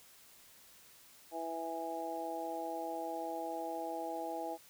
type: harmonic tone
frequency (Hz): 164.81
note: E3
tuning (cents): 0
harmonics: 2 / 3 / 4 / 5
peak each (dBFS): -44 / -45 / -42 / -41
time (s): 1.31-4.58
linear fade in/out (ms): 50
effects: white hiss -60 dBFS RMS until 4.69 s